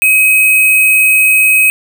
sine tone with sample-and-hold, 2534 Hz, D#7, 31 cents sharp, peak -5 dBFS, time 0.02-1.7 s, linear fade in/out 0 ms, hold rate 11025 Hz, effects none

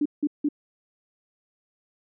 sine tone bursts, 293.7 Hz, D4, in tune, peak -20 dBFS, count 3, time 0.01-0.488 s, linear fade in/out 5 ms, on 46 ms, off 170 ms, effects none

